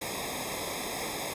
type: noise with comb filter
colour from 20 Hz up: pink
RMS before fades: -35 dBFS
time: 0.01-1.34 s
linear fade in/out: 10 ms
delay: 0.68 ms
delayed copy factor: -0.95
effects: resampled to 32000 Hz